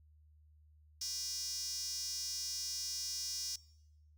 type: tone with high-pass filter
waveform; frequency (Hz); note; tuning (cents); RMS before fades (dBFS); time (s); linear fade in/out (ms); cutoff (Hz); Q
square; 220; A3; 0; -40; 1.01-3.56; 5; 5500; 6.4
effects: noise-tail reverb RT60 0.9 s tail -23 dB re dry + added 76 Hz sine -61 dBFS peak until 4.17 s